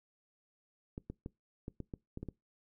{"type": "clicks", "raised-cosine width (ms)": 3, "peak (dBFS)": -28, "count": 9, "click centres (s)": [0.979, 1.1, 1.261, 1.681, 1.803, 1.938, 2.174, 2.23, 2.287], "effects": ["noise-tail reverb RT60 0.2 s tail -23 dB re dry"]}